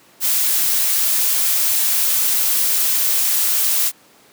blue noise, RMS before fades -17 dBFS, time 0.2-3.92 s, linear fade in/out 50 ms, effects pink hiss -50 dBFS RMS until 4.32 s + high-pass 200 Hz 12 dB/octave

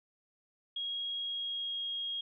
sine tone with pitch glide, 3288 to 3267 Hz, G#7 to G#7, -18 to -29 cents, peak -34 dBFS, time 0.76-2.21 s, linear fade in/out 5 ms, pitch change -11 cents, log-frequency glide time 1.17-1.83 s, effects none

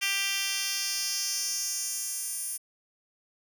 10% pulse tone with high-pass filter sweep, 393.7 Hz, G4, 8 cents sharp, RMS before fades -31 dBFS, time 0.01-2.58 s, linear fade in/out 20 ms, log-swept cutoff 2800 to 9700 Hz, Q 2, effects none

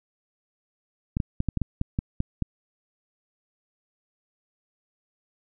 clicks, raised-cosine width 5 ms, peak -12 dBFS, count 10, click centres 1.169 / 1.202 / 1.404 / 1.487 / 1.573 / 1.617 / 1.814 / 1.989 / 2.204 / 2.423 s, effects none

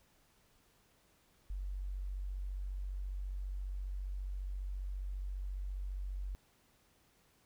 sine tone, 47.35 Hz, F#1, 41 cents sharp, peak -37 dBFS, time 1.5-6.35 s, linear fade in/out 0 ms, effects pink hiss -70 dBFS RMS until 7.45 s

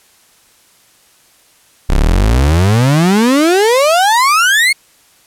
35% pulse exponential sweep, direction up, 30.57 to 2217 Hz, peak -6 dBFS, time 1.89-4.73 s, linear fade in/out 10 ms, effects white hiss -49 dBFS RMS until 5.26 s + low-pass 12000 Hz 12 dB/octave

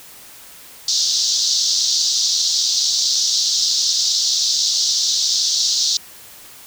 white band-pass noise, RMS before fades -18 dBFS, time 0.88-5.97 s, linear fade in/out 2 ms, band 3800 to 6200 Hz, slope 48 dB/octave, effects white hiss -41 dBFS RMS until 6.66 s

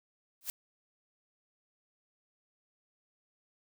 blue noise with exponential growth, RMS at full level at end -31 dBFS, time 0.41-0.5 s, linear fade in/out 1 ms, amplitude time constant 19 ms, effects none

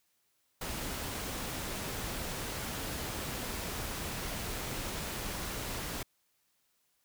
pink noise, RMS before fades -38 dBFS, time 0.61-6.03 s, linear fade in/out 5 ms, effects white hiss -75 dBFS RMS until 7.04 s

